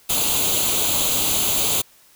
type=noise with comb filter; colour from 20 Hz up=white; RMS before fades=-20 dBFS; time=0.09-1.82 s; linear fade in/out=10 ms; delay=0.28 ms; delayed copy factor=+0.75; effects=white hiss -53 dBFS RMS until 2.15 s